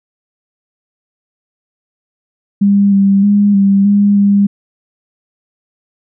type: tone with pitch steps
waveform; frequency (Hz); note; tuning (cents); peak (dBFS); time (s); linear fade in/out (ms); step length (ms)
sine; 200.6 / 197 / 204 / 197.3 / 203 / 201; G3 / G3 / G#3 / G3 / G#3 / G3; +40 / +9 / -31 / +11 / -39 / +44; -6; 2.61-4.47; 10; 310
effects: none